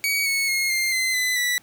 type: tone with pitch steps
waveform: sawtooth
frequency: 2257 / 2205 / 2155 / 2106 / 2058 / 2011 / 1964.8 Hz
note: C#7 / C#7 / C#7 / C7 / C7 / B6 / B6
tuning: +31 / -10 / -49 / +11 / -29 / +31 / -9 cents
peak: -17 dBFS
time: 0.04-1.58 s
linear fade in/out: 0 ms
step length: 220 ms
effects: pink hiss -55 dBFS RMS until 1.62 s + high-pass 100 Hz 12 dB/octave